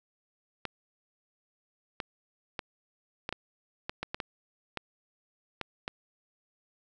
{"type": "clicks", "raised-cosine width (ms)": 0.3, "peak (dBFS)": -17, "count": 12, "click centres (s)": [0.653, 2.002, 2.592, 3.291, 3.326, 3.895, 4.03, 4.145, 4.202, 4.773, 5.613, 5.879], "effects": []}